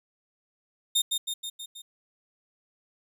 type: tone with echo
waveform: sawtooth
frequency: 3658 Hz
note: A#7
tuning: 33 cents flat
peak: -18 dBFS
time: 0.95-1.02 s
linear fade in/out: 10 ms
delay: 160 ms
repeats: 5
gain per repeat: -4 dB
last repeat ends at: 1.82 s
effects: none